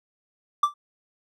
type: tone with exponential decay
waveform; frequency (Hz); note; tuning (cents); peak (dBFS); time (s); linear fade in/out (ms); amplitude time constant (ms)
triangle; 1172; D6; -4; -11; 0.63-0.74; 5; 23
effects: none